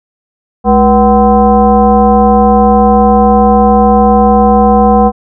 sine tone with frequency modulation, 483.7 Hz, B4, 36 cents flat, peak -3 dBFS, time 0.64-5.12 s, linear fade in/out 50 ms, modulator 273 Hz, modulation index 1.6, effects none

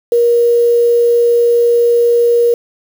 sine tone with quantisation, 473.8 Hz, A#4, 28 cents sharp, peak -7 dBFS, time 0.12-2.54 s, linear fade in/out 2 ms, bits 5, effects none

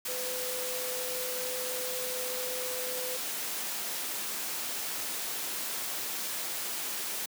sine tone in noise, 505 Hz, B4, 39 cents sharp, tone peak -37 dBFS, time 0.08-3.17 s, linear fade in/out 5 ms, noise white, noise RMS -35 dBFS, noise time 0.05-7.26 s, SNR -5 dB, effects high-pass 200 Hz 12 dB/octave

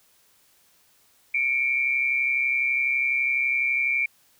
sine tone pair together, 2217 / 2349 Hz, C#7 / D7, 0 / 0 cents, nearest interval minor second, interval 100 cents, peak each -26 / -22 dBFS, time 1.34-4.06 s, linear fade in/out 5 ms, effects white hiss -61 dBFS RMS until 4.39 s

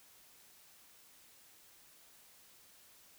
silence, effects white hiss -62 dBFS RMS until 3.18 s

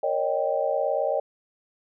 sine chord, Eb dominant seventh, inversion second, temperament equal with one note detuned, 466.2 / 554.4 / 613 / 784 Hz, Bb4 / Db5 / Eb5 / G5, 0 / 0 / -26 / 0 cents, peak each -31 / -26 / -26 / -30 dBFS, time 0.03-1.2 s, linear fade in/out 5 ms, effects none

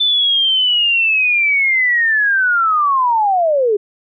sine linear sweep, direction down, 3540 to 395 Hz, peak -11 dBFS, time 0-3.77 s, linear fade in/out 10 ms, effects none

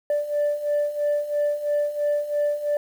sine beating tone pair, 585 / 588 Hz, D5 / D5, -7 / +2 cents, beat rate 3 Hz, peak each -25 / -21 dBFS, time 0.1-2.77 s, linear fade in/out 2 ms, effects tanh soft clip ceiling -17 dBFS + 8-bit

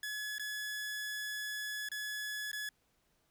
sawtooth tone with dropouts, 1700 Hz, G#6, 40 cents sharp, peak -34 dBFS, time 0.03-2.69 s, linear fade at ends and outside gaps 2 ms, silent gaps 0.383-0.395 / 1.888-1.916 / 2.516-2.53 s, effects pink hiss -75 dBFS RMS until 3.3 s

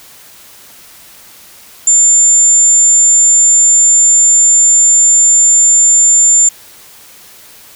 sine tone, 7200 Hz, A8, 39 cents sharp, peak -4 dBFS, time 1.87-6.49 s, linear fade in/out 5 ms, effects white hiss -38 dBFS RMS until 7.75 s

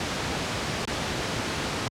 pink noise with dropouts, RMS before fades -28 dBFS, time 0-1.88 s, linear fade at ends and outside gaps 2 ms, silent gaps 0.853-0.874 s, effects high-pass 80 Hz 12 dB/octave + low-pass 6000 Hz 12 dB/octave

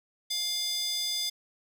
square tone with high-pass filter, 703 Hz, F5, 11 cents sharp, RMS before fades -31 dBFS, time 0.3-1.3 s, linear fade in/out 10 ms, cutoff 4200 Hz, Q 9.9, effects none

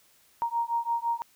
sine beating tone pair, 931 / 936.9 Hz, A#5 / A#5, -2 / +8 cents, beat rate 5.9 Hz, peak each -29 dBFS, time 0.42-1.22 s, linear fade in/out 0 ms, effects white hiss -62 dBFS RMS until 1.35 s

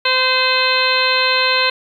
harmonic tone, 515 Hz, C5, 28 cents flat, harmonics 1 / 2 / 3 / 4 / 5 / 6 / 7 / 8, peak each -22 / -20 / -21 / -23 / -19 / -25 / -25 / -19 dBFS, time 0.05-1.7 s, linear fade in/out 5 ms, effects 8-bit

